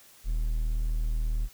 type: tone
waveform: triangle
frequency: 39.17 Hz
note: D#1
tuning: 12 cents sharp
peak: -23 dBFS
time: 0.24-1.49 s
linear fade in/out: 50 ms
effects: white hiss -55 dBFS RMS until 1.53 s